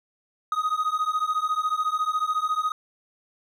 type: beating tone pair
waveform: triangle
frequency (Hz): 1244.5 / 1258.5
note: D#6 / D#6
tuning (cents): 0 / +19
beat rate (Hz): 14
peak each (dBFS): -24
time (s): 0.52-2.72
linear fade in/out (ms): 2
effects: none